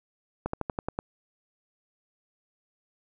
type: slowing click train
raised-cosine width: 1 ms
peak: -15 dBFS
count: 7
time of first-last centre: 0.46-0.989 s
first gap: 74 ms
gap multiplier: 1.07
effects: none